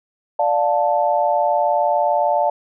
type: chord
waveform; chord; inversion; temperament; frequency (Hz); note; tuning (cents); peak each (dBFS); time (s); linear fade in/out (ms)
sine; D minor; none; equal with one note detuned; 587.3 / 707 / 880; D5 / F5 / A5; 0 / +21 / 0; -19; 0.39-2.5; 5
effects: none